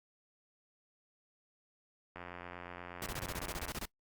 click train, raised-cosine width 0.5 ms, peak -30 dBFS, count 138, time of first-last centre 2.16-3.71 s, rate 88.4 Hz
pink noise bursts, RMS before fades -40 dBFS, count 13, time 3.02-3.854 s, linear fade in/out 2 ms, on 42 ms, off 24 ms
effects noise-tail reverb RT60 0.1 s tail -22 dB re dry + Opus 48 kbps

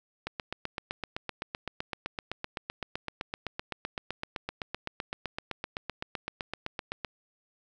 click train, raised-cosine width 0.3 ms, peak -17 dBFS, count 54, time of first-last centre 0.27-7.047 s, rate 7.82 Hz, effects none

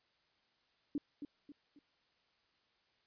sine tone with echo, 289.9 Hz, D4, 22 cents flat, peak -33 dBFS, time 0.95-0.98 s, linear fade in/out 2 ms, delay 270 ms, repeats 3, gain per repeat -8 dB, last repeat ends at 1.79 s, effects white hiss -75 dBFS RMS until 3.06 s + resampled to 11025 Hz

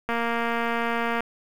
click train, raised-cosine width 0.5 ms, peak -12 dBFS, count 261, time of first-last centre 0.09-1.206 s, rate 233 Hz, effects 7-bit

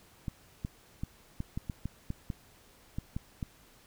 clicks, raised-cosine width 5 ms, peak -22 dBFS, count 12, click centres 0.282 / 0.649 / 1.035 / 1.404 / 1.575 / 1.698 / 1.856 / 2.104 / 2.302 / 2.985 / 3.165 / 3.428 s, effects pink hiss -60 dBFS RMS until 3.86 s

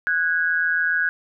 sine tone pair together, 1477.9 / 1645 Hz, F#6 / G#6, -2 / -17 cents, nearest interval major second, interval 185 cents, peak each -21 dBFS, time 0.07-1.09 s, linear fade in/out 0 ms, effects none

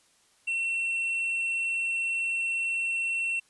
sine tone with tanh clipping, 2709 Hz, E7, 47 cents sharp, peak -27 dBFS, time 0.47-3.4 s, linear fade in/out 10 ms, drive 3 dB, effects white hiss -64 dBFS RMS until 3.49 s + resampled to 24000 Hz

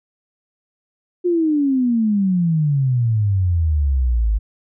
sine exponential sweep, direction down, 361.6 to 50.8 Hz, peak -14 dBFS, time 1.24-4.39 s, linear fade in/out 20 ms, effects none

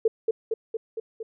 sine tone with echo, 447.3 Hz, A4, 28 cents sharp, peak -16 dBFS, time 0.05-0.08 s, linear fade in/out 5 ms, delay 230 ms, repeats 5, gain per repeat -3 dB, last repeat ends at 1.23 s, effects none

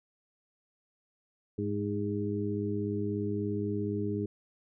harmonic tone with a mistuned harmonic, 103.83 Hz, G#2, in tune, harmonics 1 / 2 / 3 / 4, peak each -35 / -35 / -35 / -35 dBFS, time 1.58-4.26 s, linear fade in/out 5 ms, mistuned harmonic 4, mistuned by -29 cents, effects none

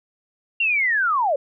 sine linear sweep, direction down, 2794 to 523.3 Hz, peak -17 dBFS, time 0.6-1.36 s, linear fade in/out 5 ms, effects none

